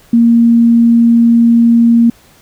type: tone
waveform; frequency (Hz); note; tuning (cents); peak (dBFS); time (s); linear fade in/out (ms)
sine; 233.1; A#3; 0; -4; 0.13-2.1; 5
effects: pink hiss -45 dBFS RMS until 2.41 s